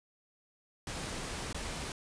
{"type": "noise with dropouts", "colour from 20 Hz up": "pink", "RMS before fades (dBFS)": -39, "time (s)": [0.87, 1.92], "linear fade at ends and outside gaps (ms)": 2, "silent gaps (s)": [1.529, 1.545], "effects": ["resampled to 22050 Hz"]}